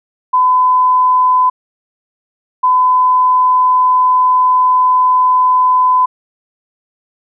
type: tone pair in turn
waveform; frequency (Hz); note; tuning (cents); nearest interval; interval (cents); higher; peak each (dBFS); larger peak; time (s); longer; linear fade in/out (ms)
sine; 1010 / 1010; B5 / B5; +39 / +39; unison; 0; neither; -7; neither; 0.33-1.5 / 2.63-6.06; second; 10
effects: none